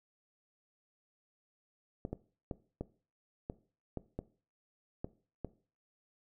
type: clicks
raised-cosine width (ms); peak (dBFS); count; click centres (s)
2; -24; 9; 2.051 / 2.13 / 2.512 / 2.81 / 3.499 / 3.973 / 4.19 / 5.045 / 5.447
effects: noise-tail reverb RT60 0.4 s tail -18 dB re dry